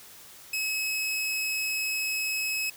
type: tone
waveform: sawtooth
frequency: 2568 Hz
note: E7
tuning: 46 cents flat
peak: -24 dBFS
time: 0.53-2.7 s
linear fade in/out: 5 ms
effects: white hiss -49 dBFS RMS until 2.76 s